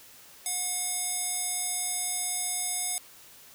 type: tone with band-pass filter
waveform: square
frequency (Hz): 724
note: F#5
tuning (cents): -38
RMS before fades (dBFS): -31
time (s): 0.46-2.98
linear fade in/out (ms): 0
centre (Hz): 9500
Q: 2.6
effects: white hiss -52 dBFS RMS until 3.54 s